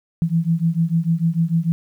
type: beating tone pair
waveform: sine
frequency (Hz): 162.6 / 169.3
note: E3 / E3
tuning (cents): -23 / +46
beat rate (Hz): 6.7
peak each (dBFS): -19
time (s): 0.22-1.72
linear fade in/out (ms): 0
effects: 9-bit